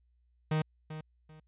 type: tone with echo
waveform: 45% pulse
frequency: 155.56 Hz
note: D#3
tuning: in tune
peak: -27 dBFS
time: 0.51-0.62 s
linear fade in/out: 5 ms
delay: 390 ms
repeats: 2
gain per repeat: -12 dB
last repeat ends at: 1.4 s
effects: added 60 Hz sine -66 dBFS peak until 1.47 s + resampled to 8000 Hz